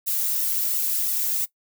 violet noise with flanger, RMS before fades -24 dBFS, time 0.06-1.46 s, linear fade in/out 20 ms, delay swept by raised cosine 1.2 to 3 ms, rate 2.9 Hz, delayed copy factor -0.9, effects noise-tail reverb RT60 0.1 s tail -19 dB re dry

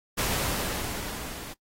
pink noise with level ramp, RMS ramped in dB -26 to -41 dBFS, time 0.17-1.54 s, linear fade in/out 20 ms, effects noise-tail reverb RT60 0.1 s tail -22 dB re dry + AAC 48 kbps

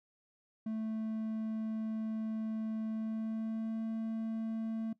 triangle tone with pitch glide, 220 to 223.3 Hz, A3 to A3, 0 to +26 cents, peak -32 dBFS, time 0.66-4.93 s, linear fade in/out 5 ms, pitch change +26 cents, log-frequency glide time 2.89-3.83 s, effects noise-tail reverb RT60 0.1 s tail -19 dB re dry

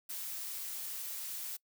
blue noise, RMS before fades -41 dBFS, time 0.09-1.57 s, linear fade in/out 10 ms, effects noise-tail reverb RT60 0.1 s tail -24 dB re dry

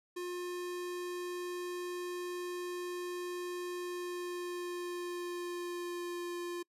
square tone with pitch glide, 355.8 to 349.7 Hz, F4 to F4, +32 to +2 cents, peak -38 dBFS, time 0.16-6.63 s, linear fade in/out 10 ms, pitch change -30 cents, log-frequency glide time 3.76-6.33 s, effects noise-tail reverb RT60 0.1 s tail -26 dB re dry + resampled to 32000 Hz

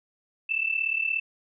sine tone pair together, 2632 / 2669 Hz, E7 / E7, -3 / +21 cents, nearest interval unison, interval 24 cents, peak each -27 dBFS, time 0.49-1.2 s, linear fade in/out 10 ms, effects none

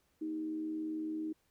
sine tone with frequency modulation, 313.7 Hz, D#4, 14 cents sharp, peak -35 dBFS, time 0.21-1.33 s, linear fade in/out 10 ms, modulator 82 Hz, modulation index 0.34, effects pink hiss -75 dBFS RMS until 1.5 s

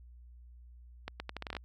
accelerating click train, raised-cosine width 0.3 ms, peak -22 dBFS, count 10, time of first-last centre 1.08-1.567 s, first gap 120 ms, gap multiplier 0.78, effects added 60 Hz sine -51 dBFS peak until 1.64 s

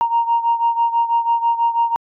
sine beating tone pair, 930 / 936.1 Hz, A#5 / A#5, -4 / +7 cents, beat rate 6.1 Hz, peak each -15 / -19 dBFS, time 0.01-1.96 s, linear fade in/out 0 ms, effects tanh soft clip ceiling -8 dBFS

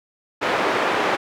pink band-pass noise, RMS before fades -21 dBFS, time 0.41-1.17 s, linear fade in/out 20 ms, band 420 to 2100 Hz, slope 12 dB/octave, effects none

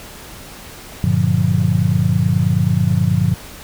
sine chord, G minor seventh, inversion none, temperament just, 98 / 117.6 / 147 / 176.4 Hz, G2 / Bb2 / D3 / F3, 0 / +16 / +2 / +18 cents, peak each -18 dBFS, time 1.04-3.34 s, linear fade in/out 0 ms, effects pink hiss -36 dBFS RMS until 3.63 s

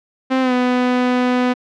sawtooth tone with pitch glide, 261.3 to 249.5 Hz, C4 to B3, -2 to +18 cents, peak -10 dBFS, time 0.3-1.54 s, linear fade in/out 20 ms, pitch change -80 cents, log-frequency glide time 0.41-0.53 s, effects low-pass 3000 Hz 12 dB/octave

